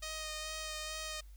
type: tone with vibrato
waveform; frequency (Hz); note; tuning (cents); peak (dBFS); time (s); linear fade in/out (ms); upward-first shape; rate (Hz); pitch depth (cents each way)
5% pulse; 622.3; D#5; 0; -28; 0.02-1.21; 10; sine; 2.3; 16
effects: added 50 Hz sine -50 dBFS peak until 1.36 s + white hiss -69 dBFS RMS until 1.36 s